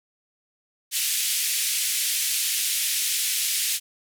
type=band-pass noise; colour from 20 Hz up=white; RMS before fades=-25 dBFS; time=0.91-3.8 s; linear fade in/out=50 ms; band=2200 to 13000 Hz; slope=24 dB/octave; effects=none